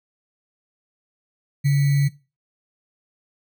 sine tone with sample-and-hold, 141.3 Hz, C#3, 34 cents sharp, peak -14 dBFS, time 1.64-2.09 s, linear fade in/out 20 ms, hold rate 2100 Hz, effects noise-tail reverb RT60 0.3 s tail -19 dB re dry

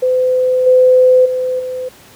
sine tone with level steps, 509 Hz, C5, 48 cents flat, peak -10 / -5 / -14 / -19 dBFS, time 0.02-1.89 s, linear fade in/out 10 ms, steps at 0.66 / 1.25 / 1.59 s, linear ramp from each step 10 ms, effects pink hiss -42 dBFS RMS until 2.15 s + high-pass 80 Hz 12 dB/octave

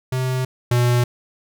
square tone pair in turn, 128.9 / 121.77 Hz, C3 / B2, -26 / -24 cents, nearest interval minor second, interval 98 cents, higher first, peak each -20 / -15 dBFS, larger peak second, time 0.12-0.45 / 0.71-1.04 s, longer neither, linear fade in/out 5 ms, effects none

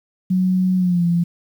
sine tone with pitch glide, 185 to 171.62 Hz, F#3 to F3, 0 to -30 cents, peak -14 dBFS, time 0.3-1.24 s, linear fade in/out 10 ms, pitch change -130 cents, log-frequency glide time 0.77-1.04 s, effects 8-bit

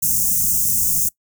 white band-stop noise, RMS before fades -18 dBFS, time 0.02-1.09 s, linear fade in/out 10 ms, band 220 to 6100 Hz, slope 48 dB/octave, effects noise-tail reverb RT60 0.1 s tail -22 dB re dry

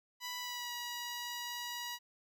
10% pulse tone with pitch glide, 987.8 to 964.1 Hz, B5 to B5, 0 to -42 cents, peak -31 dBFS, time 0.2-1.99 s, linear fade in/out 50 ms, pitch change -42 cents, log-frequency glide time 0.39-0.73 s, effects none

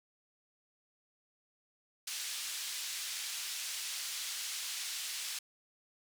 pink band-pass noise, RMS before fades -40 dBFS, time 2.07-5.39 s, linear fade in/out 5 ms, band 3100 to 10000 Hz, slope 12 dB/octave, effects none

